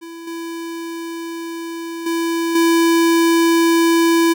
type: tone with level steps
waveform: square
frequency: 333.3 Hz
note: E4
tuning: 19 cents sharp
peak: -32 / -26 / -18 / -12 dBFS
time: 0.01-4.34 s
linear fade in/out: 20 ms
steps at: 0.27 / 2.06 / 2.55 s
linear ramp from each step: 5 ms
effects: none